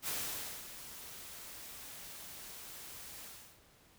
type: noise with ADSR envelope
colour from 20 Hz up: white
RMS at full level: -37 dBFS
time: 0.02-3.6 s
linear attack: 56 ms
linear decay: 560 ms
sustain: -12 dB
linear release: 360 ms
effects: pink hiss -64 dBFS RMS until 3.98 s